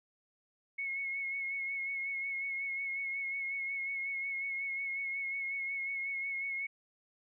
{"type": "tone with vibrato", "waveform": "sine", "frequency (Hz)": 2186, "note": "C#7", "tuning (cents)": -25, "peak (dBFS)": -34, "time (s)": [0.78, 6.67], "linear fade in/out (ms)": 10, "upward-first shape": "sine", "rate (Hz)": 5.5, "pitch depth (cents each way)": 29, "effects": []}